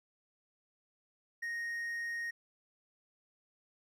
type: tone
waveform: triangle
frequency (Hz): 1864.7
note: A#6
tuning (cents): 0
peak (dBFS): -34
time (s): 1.42-2.31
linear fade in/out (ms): 10
effects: none